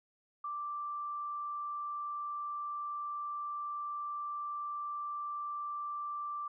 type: tone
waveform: sine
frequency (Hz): 1174.7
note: D6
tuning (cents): 0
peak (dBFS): -36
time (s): 0.44-6.48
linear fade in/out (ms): 5
effects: none